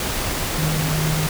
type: tone in noise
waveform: sine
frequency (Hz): 155.56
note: D#3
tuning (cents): 0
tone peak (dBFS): -20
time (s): 0.58-1.27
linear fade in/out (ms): 2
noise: pink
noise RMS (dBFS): -24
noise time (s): 0-1.29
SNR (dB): +1
effects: none